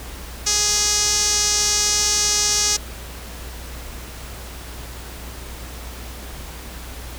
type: tone with band-pass filter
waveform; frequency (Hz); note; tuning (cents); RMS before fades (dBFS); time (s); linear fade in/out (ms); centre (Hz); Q
sawtooth; 415.3; G#4; 0; -19; 0.46-2.77; 10; 6000; 4
effects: added 60 Hz sine -34 dBFS peak until 7.18 s + pink hiss -37 dBFS RMS until 7.18 s